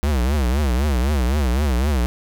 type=tone with vibrato; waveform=square; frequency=67.3 Hz; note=C2; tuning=49 cents sharp; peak=-17 dBFS; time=0.03-2.06 s; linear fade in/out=0 ms; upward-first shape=triangle; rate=3.9 Hz; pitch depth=250 cents each way; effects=none